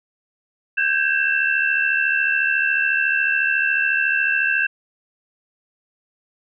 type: tone cluster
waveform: sine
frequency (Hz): 1557 / 1631 / 2677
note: G6 / G#6 / E7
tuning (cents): -12 / -32 / +26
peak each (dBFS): -21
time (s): 0.77-4.67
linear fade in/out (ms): 10
effects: none